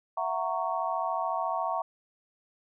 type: chord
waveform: sine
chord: F# dominant seventh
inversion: third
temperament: just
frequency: 666 / 740 / 925 / 1110 Hz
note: E5 / F#5 / A#5 / C#6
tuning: +18 / 0 / -14 / +2 cents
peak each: -33 dBFS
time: 0.17-1.82 s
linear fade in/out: 5 ms
effects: none